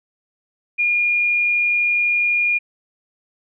sine tone, 2424 Hz, D#7, 46 cents flat, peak -15 dBFS, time 0.78-2.59 s, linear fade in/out 20 ms, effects none

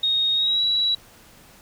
sine tone with pitch glide, 3729 to 3908 Hz, A#7 to B7, 0 to -19 cents, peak -18 dBFS, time 0.03-0.95 s, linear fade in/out 5 ms, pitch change +81 cents, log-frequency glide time 0.34-0.62 s, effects pink hiss -50 dBFS RMS until 1.61 s

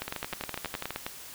two click trains, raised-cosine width 0.3 ms, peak -17 / -16 dBFS, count 11 / 11, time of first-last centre 0.08-0.906 / 0.02-1.065 s, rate 12.1 / 9.57 Hz, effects white hiss -45 dBFS RMS until 1.34 s

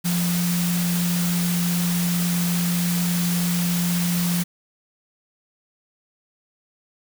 sine tone in noise, 174.61 Hz, F3, in tune, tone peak -20 dBFS, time 0.04-4.44 s, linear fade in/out 20 ms, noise white, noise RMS -28 dBFS, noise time 0.04-4.44 s, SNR +5 dB, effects none

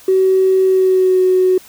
triangle tone with pitch glide, 378.4 to 370.4 Hz, F#4 to F#4, +39 to +2 cents, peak -5 dBFS, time 0.08-1.58 s, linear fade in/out 5 ms, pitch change -37 cents, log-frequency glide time 0.63-1.21 s, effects tanh soft clip ceiling -7 dBFS + white hiss -42 dBFS RMS until 1.68 s

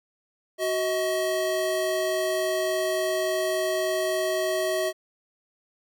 square tone pair together, 372.3 / 635 Hz, F#4 / D#5, +11 / +35 cents, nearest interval major sixth, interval 924 cents, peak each -29 / -26 dBFS, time 0.58-4.93 s, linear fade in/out 50 ms, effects none

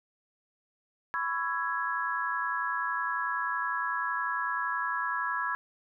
sine chord, C# minor seventh, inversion third, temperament just, 997.9 / 1108.7 / 1330.5 / 1663.1 Hz, B5 / C#6 / E6 / G#6, +18 / 0 / +16 / +2 cents, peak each -34 / -36 / -35 / -32 dBFS, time 1.14-5.55 s, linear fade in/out 0 ms, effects none

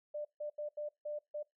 sine tone bursts at uneven times, 595 Hz, D5, 22 cents sharp, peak -37 dBFS, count 6, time 0.14-0.25 / 0.4-0.5 / 0.58-0.69 / 0.77-0.89 / 1.05-1.19 / 1.34-1.43 s, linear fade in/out 10 ms, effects noise-tail reverb RT60 0.2 s tail -23 dB re dry

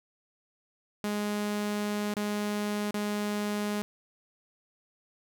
sawtooth tone with dropouts, 207.7 Hz, G#3, in tune, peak -25 dBFS, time 1.04-3.82 s, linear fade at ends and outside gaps 0 ms, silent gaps 2.139-2.167 / 2.909-2.943 s, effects none

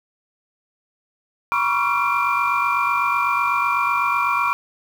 sine tone cluster, 966 / 1094 / 1142 / 1370 / 2379 Hz, B5 / C#6 / D6 / F6 / D7, -39 / -23 / -49 / -34 / +22 cents, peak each -23 dBFS, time 1.52-4.53 s, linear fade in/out 0 ms, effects tanh soft clip ceiling -9 dBFS + 7-bit

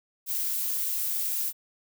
violet noise with high-pass filter sweep, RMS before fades -29 dBFS, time 0.26-1.53 s, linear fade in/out 50 ms, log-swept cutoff 1200 to 540 Hz, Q 0.99, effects none

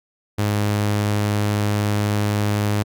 sawtooth tone, 103.83 Hz, G#2, in tune, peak -14 dBFS, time 0.38-2.83 s, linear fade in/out 10 ms, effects Opus 48 kbps

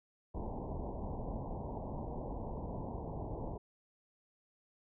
pink low-pass noise, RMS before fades -41 dBFS, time 0.34-3.58 s, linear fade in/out 10 ms, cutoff 990 Hz, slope 96 dB/octave, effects none

